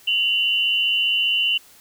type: tone pair together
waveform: sine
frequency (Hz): 2775 / 2990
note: F7 / F#7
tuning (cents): -12 / +17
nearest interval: minor second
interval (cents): 129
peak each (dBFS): -20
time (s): 0.07-1.58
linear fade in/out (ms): 10
effects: white hiss -50 dBFS RMS until 1.8 s